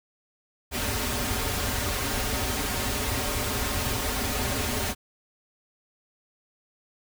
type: noise with comb filter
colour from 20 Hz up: pink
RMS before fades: -28 dBFS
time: 0.71-4.95 s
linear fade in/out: 50 ms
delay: 6 ms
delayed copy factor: -0.9
effects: none